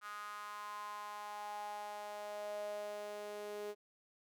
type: tone with high-pass filter sweep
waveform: sawtooth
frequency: 207.7 Hz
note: G#3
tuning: in tune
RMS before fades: -45 dBFS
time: 0.01-3.75 s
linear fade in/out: 50 ms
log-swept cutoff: 1300 to 450 Hz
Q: 6.3
effects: none